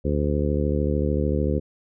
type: harmonic tone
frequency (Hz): 73.4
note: D2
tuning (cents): 0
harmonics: 1 / 2 / 3 / 4 / 5 / 6 / 7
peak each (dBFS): -24 / -27 / -28 / -30 / -30 / -30 / -30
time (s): 0.04-1.6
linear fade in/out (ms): 20
effects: none